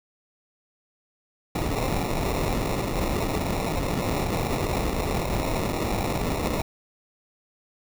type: noise with sample-and-hold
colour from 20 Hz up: pink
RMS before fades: -26 dBFS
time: 1.55-6.62 s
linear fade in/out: 5 ms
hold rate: 1575 Hz
effects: none